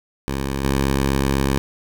10% pulse tone with level steps, 68 Hz, C#2, 33 cents flat, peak -14 / -9 dBFS, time 0.28-1.58 s, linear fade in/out 0 ms, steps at 0.64 s, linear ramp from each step 2 ms, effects none

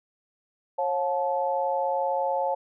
sine tone cluster, 544 / 713 / 869 Hz, C#5 / F5 / A5, -33 / +36 / -22 cents, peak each -27 / -30 / -27 dBFS, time 0.78-2.55 s, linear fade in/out 10 ms, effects none

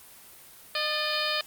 harmonic tone with a mistuned harmonic, 610 Hz, D#5, 34 cents flat, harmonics 1 / 2 / 3 / 4 / 5 / 6 / 7 / 8, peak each -34 / -34 / -34 / -34 / -34 / -34 / -34 / -34 dBFS, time 0.75-1.41 s, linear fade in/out 2 ms, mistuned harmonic 3, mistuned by -65 cents, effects white hiss -50 dBFS RMS until 1.46 s + Opus 32 kbps

